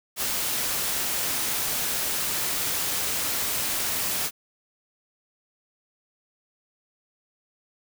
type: noise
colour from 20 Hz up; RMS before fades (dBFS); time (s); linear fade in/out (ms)
white; -27; 0.16-4.31; 50
effects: none